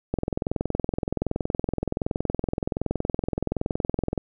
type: click train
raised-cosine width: 2 ms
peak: -11 dBFS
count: 87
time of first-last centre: 0.14-4.178 s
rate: 21.3 Hz
effects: none